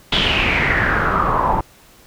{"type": "noise with low-pass filter sweep", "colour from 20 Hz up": "pink", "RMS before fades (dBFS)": -17, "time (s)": [0.12, 1.61], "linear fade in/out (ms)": 5, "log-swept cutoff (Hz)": [3400, 850], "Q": 5.6, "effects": ["pink hiss -48 dBFS RMS until 2.06 s"]}